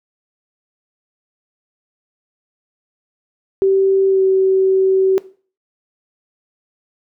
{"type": "tone with pitch glide", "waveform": "sine", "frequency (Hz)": [386.8, 381.3], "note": ["G4", "G4"], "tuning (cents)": [-23, -48], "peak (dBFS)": -10, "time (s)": [3.62, 5.18], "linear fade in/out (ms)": 0, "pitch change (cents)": -25, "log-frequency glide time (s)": [4.08, 4.22], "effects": ["noise-tail reverb RT60 0.4 s tail -18 dB re dry"]}